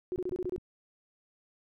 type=tone bursts; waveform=sine; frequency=364 Hz; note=F#4; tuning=28 cents flat; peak=-30 dBFS; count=7; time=0.12-0.562 s; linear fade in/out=0 ms; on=40 ms; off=27 ms
type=click train; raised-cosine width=5 ms; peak=-33 dBFS; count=4; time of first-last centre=0.18-0.581 s; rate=7.49 Hz
effects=none